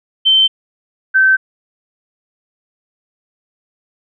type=tone pair in turn; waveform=sine; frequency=3098 / 1543.6 Hz; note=G7 / G6; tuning=-21 / -27 cents; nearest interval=octave; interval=1206 cents; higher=first; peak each=-7 dBFS; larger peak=neither; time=0.25-0.48 / 1.14-1.37 s; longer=neither; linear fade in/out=20 ms; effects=none